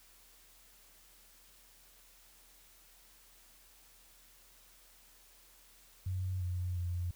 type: tone with pitch steps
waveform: sine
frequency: 92.9 / 89.9 / 87.9 Hz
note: F#2 / F#2 / F2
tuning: +7 / -49 / +12 cents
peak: -33 dBFS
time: 6.06-7.11 s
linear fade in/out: 5 ms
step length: 350 ms
effects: added 41 Hz sine -67 dBFS peak until 7.15 s + white hiss -62 dBFS RMS until 7.15 s